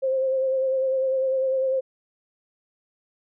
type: tone with vibrato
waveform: sine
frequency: 527 Hz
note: C5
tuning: 12 cents sharp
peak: -20 dBFS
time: 0.02-1.81 s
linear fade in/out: 20 ms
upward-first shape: sine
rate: 10 Hz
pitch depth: 27 cents each way
effects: none